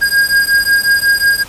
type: beating tone pair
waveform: square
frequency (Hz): 1620 / 1625.5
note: G#6 / G#6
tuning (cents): -43 / -38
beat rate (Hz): 5.5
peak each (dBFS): -13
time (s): 0.01-1.44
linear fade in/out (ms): 20
effects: pink hiss -34 dBFS RMS until 1.48 s + resampled to 32000 Hz